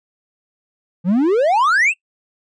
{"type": "exponential sweep", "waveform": "triangle", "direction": "up", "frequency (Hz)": [164.81, 2794], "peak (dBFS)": -10, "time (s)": [1.04, 1.94], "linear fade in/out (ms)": 50, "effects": ["noise-tail reverb RT60 0.1 s tail -24 dB re dry", "resampled to 22050 Hz"]}